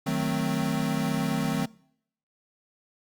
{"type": "chord", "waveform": "square", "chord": "D# diminished seventh", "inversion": "none", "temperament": "equal", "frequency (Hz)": [155.56, 185, 220, 261.6], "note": ["D#3", "F#3", "A3", "C4"], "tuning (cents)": [0, 0, 0, 0], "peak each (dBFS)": [-31, -32, -32, -31], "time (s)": [0.06, 1.66], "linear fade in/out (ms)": 10, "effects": ["noise-tail reverb RT60 0.7 s tail -24 dB re dry", "Opus 48 kbps"]}